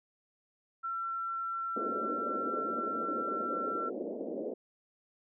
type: tone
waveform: sine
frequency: 1352 Hz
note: E6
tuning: 43 cents sharp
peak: -33 dBFS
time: 0.83-3.9 s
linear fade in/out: 20 ms
type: band-pass noise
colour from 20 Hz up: white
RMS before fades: -38 dBFS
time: 1.76-4.54 s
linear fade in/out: 5 ms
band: 220 to 580 Hz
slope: 48 dB/octave
effects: none